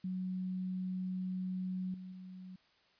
sine tone with level steps, 185 Hz, F#3, in tune, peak -35 / -44 / -46 dBFS, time 0.04-2.56 s, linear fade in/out 5 ms, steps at 1.94 / 2.12 s, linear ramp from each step 2 ms, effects white hiss -69 dBFS RMS until 2.99 s + resampled to 11025 Hz

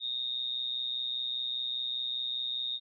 sine tone with amplitude modulation, 3700 Hz, A#7, 14 cents flat, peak -28 dBFS, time 0-2.8 s, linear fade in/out 50 ms, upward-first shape sine, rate 125 Hz, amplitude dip 75%, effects none

